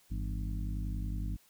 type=harmonic tone with a mistuned harmonic; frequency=50.8 Hz; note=G#1; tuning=38 cents flat; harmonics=1 / 2 / 3 / 4 / 5 / 6; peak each=-34 / -40 / -44 / -46 / -48 / -50 dBFS; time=0.1-1.37 s; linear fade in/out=20 ms; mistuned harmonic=3; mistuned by=+130 cents; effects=white hiss -65 dBFS RMS until 1.49 s